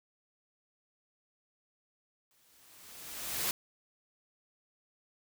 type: noise with exponential growth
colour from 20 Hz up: white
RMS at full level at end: -31 dBFS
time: 2.31-3.51 s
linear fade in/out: 1 ms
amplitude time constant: 260 ms
effects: none